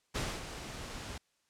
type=noise with ADSR envelope; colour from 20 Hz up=pink; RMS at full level=-34 dBFS; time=0.14-1.18 s; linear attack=19 ms; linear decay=260 ms; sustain=-9 dB; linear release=4 ms; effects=white hiss -75 dBFS RMS until 1.49 s + low-pass 8000 Hz 12 dB/octave